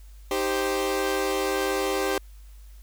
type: chord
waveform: sawtooth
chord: C minor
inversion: first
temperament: equal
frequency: 311.1 / 392 / 523.3 Hz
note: Eb4 / G4 / C5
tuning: 0 / 0 / 0 cents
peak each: -28 / -22 / -25 dBFS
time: 0.31-2.18 s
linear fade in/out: 2 ms
effects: added 50 Hz sine -43 dBFS peak until 2.82 s + white hiss -60 dBFS RMS until 2.82 s